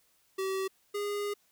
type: tone pair in turn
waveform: square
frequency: 383.2 / 410 Hz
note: G4 / G#4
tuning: -39 / -22 cents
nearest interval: minor second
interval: 117 cents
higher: second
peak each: -31 / -32 dBFS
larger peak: first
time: 0.38-0.68 / 0.94-1.34 s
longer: second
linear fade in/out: 10 ms
effects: white hiss -69 dBFS RMS until 1.51 s